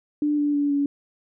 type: tone with pitch steps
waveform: sine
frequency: 296 / 291.9 / 287.9 / 283.9 Hz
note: D4 / D4 / D4 / C#4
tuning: +14 / -10 / -34 / +41 cents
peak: -19 dBFS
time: 0.22-0.86 s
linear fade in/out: 2 ms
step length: 160 ms
effects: none